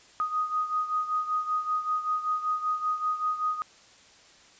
sine beating tone pair, 1244.5 / 1249.7 Hz, D#6 / D#6, 0 / +7 cents, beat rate 5.2 Hz, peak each -27 / -32 dBFS, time 0.2-3.62 s, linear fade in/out 0 ms, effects white hiss -55 dBFS RMS until 4.59 s + resampled to 16000 Hz

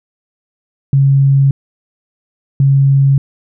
sine tone pair in turn, 137.5 / 137.5 Hz, C#3 / C#3, -14 / -14 cents, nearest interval unison, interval 0 cents, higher neither, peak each -6 dBFS, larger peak neither, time 0.93-1.51 / 2.6-3.18 s, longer neither, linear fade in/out 2 ms, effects none

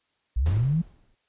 sine linear sweep, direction up, 51.91 to 174.1 Hz, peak -20 dBFS, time 0.36-0.82 s, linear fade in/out 10 ms
brown noise with exponential decay, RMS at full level -27 dBFS, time 0.46-1.15 s, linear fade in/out 2 ms, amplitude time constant 150 ms
effects white hiss -72 dBFS RMS until 1.28 s + resampled to 8000 Hz

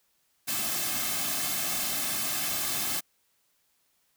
white noise with comb filter, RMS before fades -30 dBFS, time 0.47-3.01 s, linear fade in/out 20 ms, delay 2.1 ms, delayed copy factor -0.75, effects white hiss -71 dBFS RMS until 4.16 s

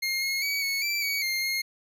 25% pulse tone with pitch steps, 2133 / 2162 / 2268 / 2205 / 2336 / 2255 / 2117 / 2139 Hz, C7 / C#7 / C#7 / C#7 / D7 / C#7 / C7 / C7, +33 / -44 / +39 / -10 / -10 / +29 / +20 / +38 cents, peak -22 dBFS, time 0.02-1.62 s, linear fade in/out 10 ms, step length 200 ms, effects none

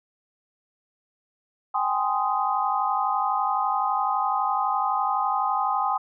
sine chord, Ab major seventh, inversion third, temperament just, 778.7 / 830.6 / 1038.3 / 1245.9 Hz, G5 / Ab5 / C6 / Eb6, -12 / 0 / -14 / +2 cents, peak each -27 dBFS, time 1.74-5.98 s, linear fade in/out 10 ms, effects none

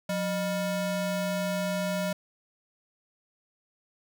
square ring-modulated tone, 396.4 Hz, G4, 19 cents sharp, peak -25 dBFS, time 0.09-2.13 s, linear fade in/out 5 ms, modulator 215 Hz, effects none

